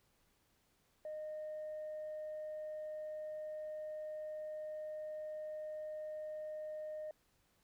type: tone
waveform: sine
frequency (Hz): 615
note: D#5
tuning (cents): -20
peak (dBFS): -40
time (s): 1.05-7.11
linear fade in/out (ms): 2
effects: tanh soft clip ceiling -39 dBFS + pink hiss -75 dBFS RMS until 7.63 s